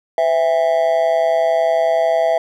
triangle tone with amplitude modulation, 659.3 Hz, E5, in tune, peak -7 dBFS, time 0.18-2.38 s, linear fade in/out 2 ms, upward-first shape sine, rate 151 Hz, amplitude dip 85%, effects none

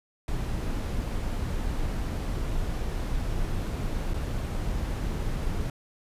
brown noise with dropouts, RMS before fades -29 dBFS, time 0.28-5.7 s, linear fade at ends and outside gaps 2 ms, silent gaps 4.137-4.141 s, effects resampled to 32000 Hz

